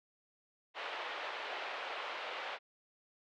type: band-pass noise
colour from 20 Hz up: pink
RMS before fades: -42 dBFS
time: 0.74-2.59 s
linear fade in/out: 50 ms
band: 530 to 3400 Hz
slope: 24 dB/octave
effects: none